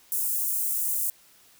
white high-pass noise, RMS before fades -27 dBFS, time 0.12-1.1 s, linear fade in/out 0 ms, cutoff 8400 Hz, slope 24 dB/octave, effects white hiss -57 dBFS RMS until 1.59 s

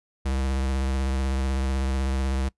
square tone with vibrato, 66.4 Hz, C2, 26 cents sharp, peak -24 dBFS, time 0.25-2.49 s, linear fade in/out 10 ms, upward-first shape triangle, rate 16 Hz, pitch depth 44 cents each way, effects noise-tail reverb RT60 0.1 s tail -21 dB re dry + resampled to 24000 Hz

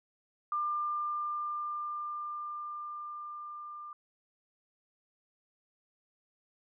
sine tone with level ramp, 1196 Hz, D6, 31 cents sharp, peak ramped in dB -29 to -42 dBFS, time 0.52-3.93 s, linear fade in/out 2 ms, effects none

